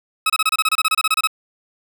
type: tone bursts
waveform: 20% pulse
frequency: 1283 Hz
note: E6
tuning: 47 cents flat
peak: -9 dBFS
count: 16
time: 0.26-1.273 s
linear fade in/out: 5 ms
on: 38 ms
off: 27 ms
effects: none